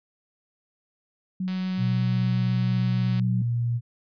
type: tone with vibrato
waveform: sine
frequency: 185 Hz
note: F#3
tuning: in tune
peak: -25 dBFS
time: 1.4-3.42 s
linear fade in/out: 5 ms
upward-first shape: sine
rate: 8.4 Hz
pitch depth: 11 cents each way
type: click train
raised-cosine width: 0.2 ms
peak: -24 dBFS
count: 322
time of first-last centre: 1.48-3.197 s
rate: 187 Hz
type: tone with pitch glide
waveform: sine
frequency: 121.4 to 118.76 Hz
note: B2 to A#2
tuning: -29 to +33 cents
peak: -22 dBFS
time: 1.77-3.81 s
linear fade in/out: 50 ms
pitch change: -38 cents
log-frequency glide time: 2.99-3.39 s
effects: resampled to 11025 Hz